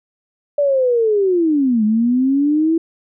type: linear two-way sweep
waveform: sine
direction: down then up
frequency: 586 to 209.5 to 332.3 Hz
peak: -12 dBFS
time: 0.58-2.78 s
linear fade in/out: 5 ms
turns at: 1.84 s
effects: none